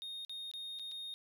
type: tone with dropouts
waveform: triangle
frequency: 3700 Hz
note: A#7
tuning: 14 cents flat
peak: -40 dBFS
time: 0.02-1.14 s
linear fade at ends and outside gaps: 0 ms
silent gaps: 0.249-0.295 / 0.514-0.537 / 0.789-0.795 / 0.914-0.918 s
effects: none